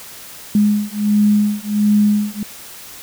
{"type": "beating tone pair", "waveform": "sine", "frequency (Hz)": [207.7, 209.1], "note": ["G#3", "G#3"], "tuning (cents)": [0, 12], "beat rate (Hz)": 1.4, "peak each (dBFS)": -15, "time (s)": [0.55, 2.43], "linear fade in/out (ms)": 2, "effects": ["white hiss -36 dBFS RMS until 3.02 s"]}